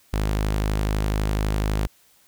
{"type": "tone", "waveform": "sawtooth", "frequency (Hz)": 52, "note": "G#1", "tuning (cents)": 3, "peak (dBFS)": -17, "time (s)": [0.13, 1.87], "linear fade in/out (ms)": 5, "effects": ["white hiss -58 dBFS RMS until 2.27 s"]}